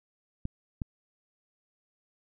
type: clicks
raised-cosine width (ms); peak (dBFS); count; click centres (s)
5; -20; 2; 0.454 / 0.818
effects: none